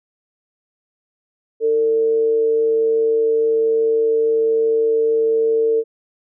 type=tone with amplitude modulation; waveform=sine; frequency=450.6 Hz; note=A4; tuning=41 cents sharp; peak=-12 dBFS; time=1.6-5.84 s; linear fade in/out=50 ms; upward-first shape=sine; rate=133 Hz; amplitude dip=30%; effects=none